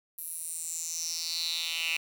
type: tone with high-pass filter sweep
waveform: 10% pulse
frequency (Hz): 164.81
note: E3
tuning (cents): 0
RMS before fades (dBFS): -34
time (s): 0.18-1.97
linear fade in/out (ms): 5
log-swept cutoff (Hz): 12000 to 2600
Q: 5.2
effects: none